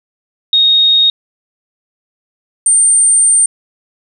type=tone pair in turn; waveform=sine; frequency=3729 / 8869 Hz; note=A#7 / C#9; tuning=0 / 0 cents; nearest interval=octave + minor third; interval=1500 cents; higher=second; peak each=-6 dBFS; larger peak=neither; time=0.53-1.1 / 2.66-3.46 s; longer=second; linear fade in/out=2 ms; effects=none